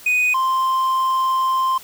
triangle tone pair in turn, 2489 / 1046.5 Hz, D#7 / C6, 0 / 0 cents, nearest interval octave + minor third, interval 1500 cents, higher first, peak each -13 / -14 dBFS, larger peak first, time 0.06-0.34 / 0.34-1.78 s, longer second, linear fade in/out 5 ms, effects white hiss -42 dBFS RMS until 1.83 s

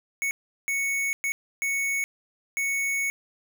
square tone bursts at uneven times, 2217 Hz, C#7, in tune, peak -25 dBFS, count 5, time 0.22-0.31 / 0.68-1.13 / 1.24-1.32 / 1.62-2.04 / 2.57-3.1 s, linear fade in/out 0 ms, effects none

